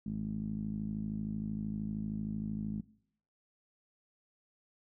10% pulse tone with low-pass filter, 53 Hz, G#1, 36 cents sharp, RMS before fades -37 dBFS, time 0.06-2.81 s, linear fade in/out 5 ms, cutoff 210 Hz, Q 4.7, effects noise-tail reverb RT60 0.7 s tail -21 dB re dry

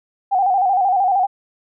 sine tone with vibrato, 763 Hz, G5, 47 cents flat, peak -13 dBFS, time 0.31-1.27 s, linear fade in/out 20 ms, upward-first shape square, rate 13 Hz, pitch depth 72 cents each way, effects none

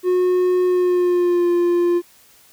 triangle tone with pitch glide, 363.2 to 348.8 Hz, F#4 to F4, -32 to -2 cents, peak -12 dBFS, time 0.03-2.02 s, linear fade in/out 50 ms, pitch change -70 cents, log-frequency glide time 0.66-1.5 s, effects white hiss -51 dBFS RMS until 2.52 s

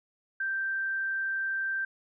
sine tone, 1568 Hz, G6, in tune, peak -28 dBFS, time 0.4-1.85 s, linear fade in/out 5 ms, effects none

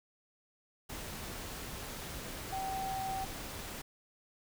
sine tone in noise, 769 Hz, G5, 33 cents flat, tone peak -35 dBFS, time 2.52-3.25 s, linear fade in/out 10 ms, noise pink, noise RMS -43 dBFS, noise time 0.89-3.82 s, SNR +5 dB, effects none

